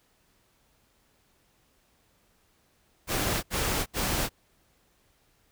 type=noise bursts; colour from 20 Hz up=pink; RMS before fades=-28 dBFS; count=3; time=3.07-4.294 s; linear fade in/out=50 ms; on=360 ms; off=72 ms; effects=pink hiss -67 dBFS RMS until 5.51 s